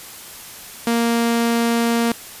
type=tone; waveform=sawtooth; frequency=233.1 Hz; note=A#3; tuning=in tune; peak=-12 dBFS; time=0.87-2.12 s; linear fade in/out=2 ms; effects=white hiss -37 dBFS RMS until 2.4 s + resampled to 32000 Hz